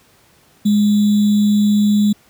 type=tone with sample-and-hold; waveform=sine; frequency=207.7 Hz; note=G#3; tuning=in tune; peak=-10 dBFS; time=0.65-2.13 s; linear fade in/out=10 ms; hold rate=3675 Hz; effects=pink hiss -52 dBFS RMS until 2.29 s + high-pass 80 Hz 12 dB/octave

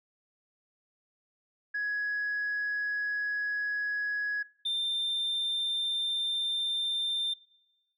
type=tone pair in turn; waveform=sine; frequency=1673 / 3588 Hz; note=G#6 / A7; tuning=+12 / +33 cents; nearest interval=octave + minor second; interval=1321 cents; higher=second; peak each=-28 / -26 dBFS; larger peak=second; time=1.74-4.43 / 4.65-7.34 s; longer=neither; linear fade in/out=10 ms; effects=noise-tail reverb RT60 1.0 s tail -22 dB re dry + tanh soft clip ceiling -26 dBFS

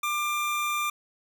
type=tone; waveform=25% pulse; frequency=1191 Hz; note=D6; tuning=24 cents sharp; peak=-22 dBFS; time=0.03-0.9 s; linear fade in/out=5 ms; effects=none

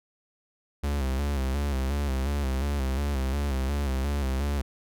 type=tone with vibrato; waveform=45% pulse; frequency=68.7 Hz; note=C#2; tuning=15 cents flat; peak=-25 dBFS; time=0.83-4.62 s; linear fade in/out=10 ms; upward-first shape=square; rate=2.8 Hz; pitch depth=70 cents each way; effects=none

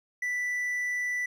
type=tone; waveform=triangle; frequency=1975.5 Hz; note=B6; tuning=in tune; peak=-26 dBFS; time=0.22-1.26 s; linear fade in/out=5 ms; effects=none

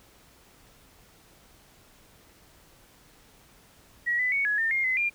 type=tone with pitch steps; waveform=sine; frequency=1915 / 2000 / 2225 / 1684 / 1809 / 2126 / 2039 / 2398 Hz; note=A#6 / B6 / C#7 / G#6 / A6 / C7 / C7 / D7; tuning=+46 / +21 / +6 / +24 / +48 / +27 / -45 / +36 cents; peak=-23 dBFS; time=4.06-5.1 s; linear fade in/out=20 ms; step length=130 ms; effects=pink hiss -57 dBFS RMS until 5.14 s

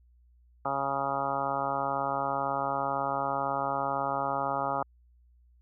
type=harmonic tone; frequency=138 Hz; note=C#3; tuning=7 cents flat; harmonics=1 / 2 / 3 / 4 / 5 / 6 / 7 / 8 / 9 / 10; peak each=-43 / -41 / -43 / -36 / -35 / -33 / -36 / -40 / -34 / -42 dBFS; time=0.65-4.83 s; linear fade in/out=5 ms; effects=added 60 Hz sine -58 dBFS peak until 5.61 s

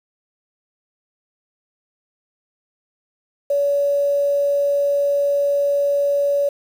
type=tone with quantisation; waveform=sine; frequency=568 Hz; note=C#5; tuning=42 cents sharp; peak=-15 dBFS; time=3.5-6.49 s; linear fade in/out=5 ms; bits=7; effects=none

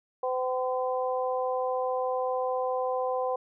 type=harmonic tone; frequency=255.2 Hz; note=C4; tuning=43 cents flat; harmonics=2 / 3 / 4; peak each=-28 / -32 / -34 dBFS; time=0.23-3.36 s; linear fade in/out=5 ms; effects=none

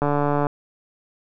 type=click train; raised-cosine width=1 ms; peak=-8 dBFS; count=66; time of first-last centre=0.02-0.468 s; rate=145 Hz; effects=none

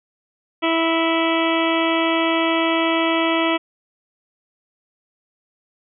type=harmonic tone; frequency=328.5 Hz; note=E4; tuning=6 cents flat; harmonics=1 / 2 / 3 / 4 / 6 / 7 / 8 / 9 / 10; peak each=-20 / -23 / -25 / -26 / -28 / -28 / -29 / -30 / -30 dBFS; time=0.62-3.58 s; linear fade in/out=20 ms; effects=none

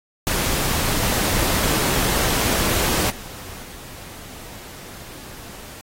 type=noise with level steps; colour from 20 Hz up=pink; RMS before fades=-21 / -37 / -39 dBFS; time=0.27-5.81 s; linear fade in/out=0 ms; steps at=3.1 / 3.63 s; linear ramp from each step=2 ms; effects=AAC 48 kbps

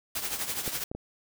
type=noise with tremolo; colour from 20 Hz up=white; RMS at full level=-30 dBFS; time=0.15-0.84 s; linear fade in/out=5 ms; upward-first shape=triangle; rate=12 Hz; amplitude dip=70%
type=clicks; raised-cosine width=2 ms; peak=-23 dBFS; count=3; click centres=0.678 / 0.915 / 0.95 s
effects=none

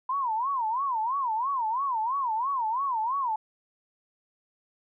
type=tone with vibrato; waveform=sine; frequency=987.8 Hz; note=B5; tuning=in tune; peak=-25 dBFS; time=0.09-3.36 s; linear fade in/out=5 ms; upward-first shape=sine; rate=3 Hz; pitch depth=230 cents each way; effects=none

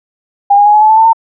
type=tone with pitch steps; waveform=sine; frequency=806 / 819.6 / 833.5 / 847.5 / 861.9 / 876.4 / 891.2 / 906.3 Hz; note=G5 / G#5 / G#5 / G#5 / A5 / A5 / A5 / A#5; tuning=+48 / -23 / +6 / +35 / -36 / -7 / +22 / -49 cents; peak=-3 dBFS; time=0.5-1.132 s; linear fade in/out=10 ms; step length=79 ms; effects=none

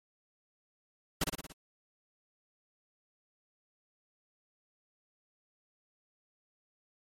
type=noise with echo; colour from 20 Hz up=pink; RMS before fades=-30 dBFS; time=1.21-1.24 s; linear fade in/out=5 ms; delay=57 ms; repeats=5; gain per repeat=-4 dB; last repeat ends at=1.525 s; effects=MP3 64 kbps

